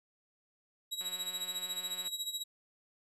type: tone with tremolo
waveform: sawtooth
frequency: 3860 Hz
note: B7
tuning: 40 cents flat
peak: -30 dBFS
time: 0.91-2.44 s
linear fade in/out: 20 ms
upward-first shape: sine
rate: 14 Hz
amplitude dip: 75%
type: click train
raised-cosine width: 0.3 ms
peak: -35 dBFS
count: 196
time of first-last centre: 1.01-2.076 s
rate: 183 Hz
effects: resampled to 32000 Hz